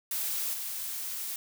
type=noise with level steps; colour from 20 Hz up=blue; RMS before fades=-32 / -36 dBFS; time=0.11-1.36 s; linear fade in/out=2 ms; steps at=0.53 s; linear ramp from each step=10 ms; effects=none